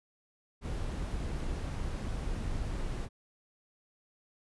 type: noise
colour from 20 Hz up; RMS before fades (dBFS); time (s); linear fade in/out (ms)
brown; -35; 0.61-3.09; 50
effects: resampled to 24000 Hz